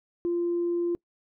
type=tone; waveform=sine; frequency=345.7 Hz; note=F4; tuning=18 cents flat; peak=-23 dBFS; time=0.25-0.95 s; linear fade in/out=0 ms; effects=noise-tail reverb RT60 0.1 s tail -26 dB re dry + tanh soft clip ceiling -20 dBFS